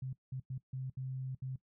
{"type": "tone bursts at uneven times", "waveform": "sine", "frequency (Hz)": 130.81, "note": "C3", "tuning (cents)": 0, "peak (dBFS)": -37, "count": 6, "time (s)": [[0.02, 0.13], [0.32, 0.4], [0.5, 0.58], [0.73, 0.9], [0.97, 1.35], [1.42, 1.56]], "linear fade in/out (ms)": 5, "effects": ["noise-tail reverb RT60 0.1 s tail -18 dB re dry"]}